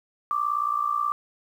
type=tone with amplitude modulation; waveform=sine; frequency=1174.7 Hz; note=D6; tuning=in tune; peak=-19 dBFS; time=0.31-1.12 s; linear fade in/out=0 ms; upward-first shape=sine; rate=58.6 Hz; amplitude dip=80%; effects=9-bit